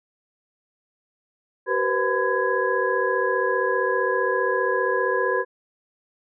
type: tone cluster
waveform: sine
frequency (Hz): 381.9 / 477.8 / 513 / 1011 / 1661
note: G4 / A#4 / C5 / B5 / G#6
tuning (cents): -45 / +43 / -34 / +40 / 0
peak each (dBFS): -26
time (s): 1.66-5.45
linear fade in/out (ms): 50
effects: none